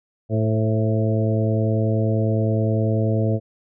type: harmonic tone with a mistuned harmonic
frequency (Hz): 110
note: A2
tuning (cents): 0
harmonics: 1 / 2 / 3 / 4 / 5 / 6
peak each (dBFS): -19 / -25 / -28 / -28 / -28 / -30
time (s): 0.29-3.4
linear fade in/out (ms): 50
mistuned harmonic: 5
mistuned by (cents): -29
effects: none